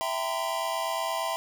square chord, C dominant seventh, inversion first, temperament equal with one note detuned, 659.3 / 784 / 932.3 / 1020.8 Hz, E5 / G5 / Bb5 / C6, 0 / 0 / 0 / -43 cents, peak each -33 / -36 / -36 / -33 dBFS, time 0.01-1.36 s, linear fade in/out 0 ms, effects none

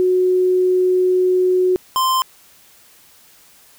sine / square tone pair in turn, 367 / 1041.3 Hz, F#4 / C6, -14 / -9 cents, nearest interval octave + tritone, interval 1805 cents, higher second, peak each -12 / -15 dBFS, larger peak first, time 0-1.76 / 1.96-2.22 s, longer first, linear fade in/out 0 ms, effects white hiss -49 dBFS RMS until 3.78 s

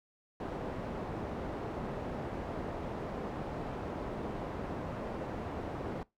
white low-pass noise, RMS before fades -39 dBFS, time 0.4-6.03 s, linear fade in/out 2 ms, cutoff 600 Hz, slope 12 dB/octave, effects noise-tail reverb RT60 0.2 s tail -21 dB re dry

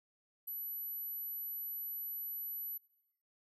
sine tone, 11840 Hz, F#9, in tune, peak -39 dBFS, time 0.47-2.78 s, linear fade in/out 10 ms, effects noise-tail reverb RT60 0.9 s tail -23 dB re dry

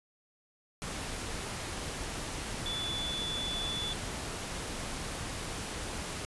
sine tone in noise, 3465 Hz, A7, 27 cents flat, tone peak -34 dBFS, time 2.66-3.93 s, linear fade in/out 0 ms, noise pink, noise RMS -38 dBFS, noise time 0.82-6.25 s, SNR +1 dB, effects resampled to 24000 Hz

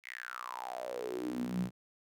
sawtooth tone with high-pass filter sweep, 61.8 Hz, B1, 2 cents sharp, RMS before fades -39 dBFS, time 0.03-1.71 s, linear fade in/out 50 ms, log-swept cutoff 2200 to 150 Hz, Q 9, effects none

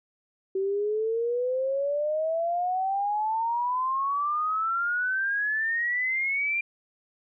sine exponential sweep, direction up, 380 to 2397 Hz, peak -24 dBFS, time 0.55-6.61 s, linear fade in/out 5 ms, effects none

